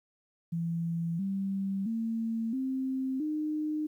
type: tone with pitch steps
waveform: sine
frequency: 167.6 / 194.76 / 226.3 / 263 / 305.6 Hz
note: E3 / G3 / A3 / C4 / D#4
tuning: +29 / -11 / +49 / +9 / -31 cents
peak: -29 dBFS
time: 0.52-3.87 s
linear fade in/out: 10 ms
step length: 670 ms
effects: 11-bit